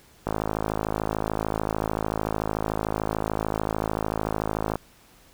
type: click train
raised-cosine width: 1 ms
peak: -11 dBFS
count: 241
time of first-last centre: 0.27-4.756 s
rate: 53.5 Hz
effects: pink hiss -55 dBFS RMS until 5.33 s